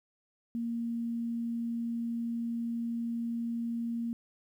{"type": "tone", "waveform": "sine", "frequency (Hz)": 233.1, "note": "A#3", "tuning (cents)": 0, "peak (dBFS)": -31, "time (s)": [0.55, 4.13], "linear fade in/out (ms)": 0, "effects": ["11-bit"]}